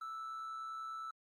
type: tone with amplitude modulation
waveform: triangle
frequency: 1318.5 Hz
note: E6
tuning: in tune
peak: -37 dBFS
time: 0.01-1.11 s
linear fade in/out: 5 ms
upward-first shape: sine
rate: 130 Hz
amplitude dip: 45%
effects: tanh soft clip ceiling -34 dBFS + Opus 32 kbps